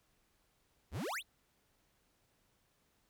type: exponential sweep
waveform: square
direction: up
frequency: 52.8 to 4331 Hz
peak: -38 dBFS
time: 0.91-1.23 s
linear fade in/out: 50 ms
effects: pink hiss -75 dBFS RMS until 3.09 s

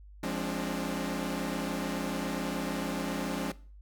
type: chord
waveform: sawtooth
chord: D half-diminished seventh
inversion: first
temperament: equal with one note detuned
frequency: 174.61 / 207.7 / 266.7 / 293.7 Hz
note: F3 / Ab3 / C4 / D4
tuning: 0 / 0 / +33 / 0 cents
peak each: -33 dBFS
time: 0.23-3.52 s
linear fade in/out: 5 ms
effects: noise-tail reverb RT60 0.4 s tail -19 dB re dry + added 50 Hz sine -48 dBFS peak until 3.81 s

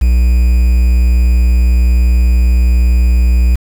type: tone with quantisation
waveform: triangle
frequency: 60.6 Hz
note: B1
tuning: 32 cents flat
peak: -4 dBFS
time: 0.01-3.56 s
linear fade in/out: 10 ms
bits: 5
effects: none

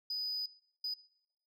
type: tone bursts at uneven times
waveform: sine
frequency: 4978 Hz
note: D#8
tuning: in tune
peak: -32 dBFS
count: 2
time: 0.1-0.46 / 0.84-0.94 s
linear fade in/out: 5 ms
effects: noise-tail reverb RT60 0.8 s tail -23 dB re dry + tanh soft clip ceiling -33 dBFS

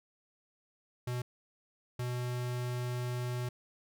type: tone bursts at uneven times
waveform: square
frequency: 123.47 Hz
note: B2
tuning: in tune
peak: -34 dBFS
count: 2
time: 1.07-1.22 / 1.99-3.49 s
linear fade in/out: 5 ms
effects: none

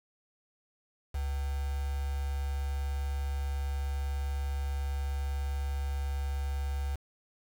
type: tone with quantisation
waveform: sine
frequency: 69.6 Hz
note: C#2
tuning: 8 cents sharp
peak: -30 dBFS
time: 1.14-6.96 s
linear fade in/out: 10 ms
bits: 7
effects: none

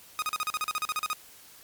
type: tone bursts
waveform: sawtooth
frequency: 1244.5 Hz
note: D#6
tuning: in tune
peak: -23 dBFS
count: 14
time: 0.19-1.131 s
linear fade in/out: 0 ms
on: 31 ms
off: 39 ms
effects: white hiss -52 dBFS RMS until 1.63 s + MP3 96 kbps

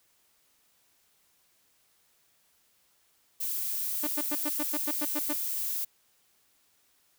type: noise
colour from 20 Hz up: violet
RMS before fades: -32 dBFS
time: 3.4-5.85 s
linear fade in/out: 10 ms
type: tone bursts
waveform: sawtooth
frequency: 297.5 Hz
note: D4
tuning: 22 cents sharp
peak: -26 dBFS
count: 10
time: 4.03-5.334 s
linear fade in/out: 10 ms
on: 44 ms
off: 96 ms
effects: white hiss -68 dBFS RMS until 7.18 s

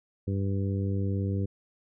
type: harmonic tone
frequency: 98 Hz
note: G2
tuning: in tune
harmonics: 1 / 2 / 3 / 4 / 5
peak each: -27 / -33 / -37 / -39 / -41 dBFS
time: 0.27-1.46 s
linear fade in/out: 10 ms
effects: none

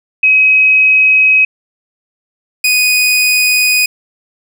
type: tone pair in turn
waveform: sine / sawtooth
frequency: 2540 / 2486 Hz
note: D#7 / D#7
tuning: +35 / -2 cents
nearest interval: unison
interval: 37 cents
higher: first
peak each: -5 / -5 dBFS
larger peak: neither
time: 0.23-1.45 / 2.64-3.86 s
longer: neither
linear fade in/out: 5 ms
effects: none

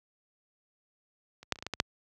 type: clicks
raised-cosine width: 0.2 ms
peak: -30 / -9 / -30 / -29 / -22 / -18 / -15 / -6 dBFS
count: 8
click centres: 1.43 / 1.523 / 1.558 / 1.588 / 1.625 / 1.666 / 1.737 / 1.801 s
effects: high-pass 60 Hz 12 dB/octave

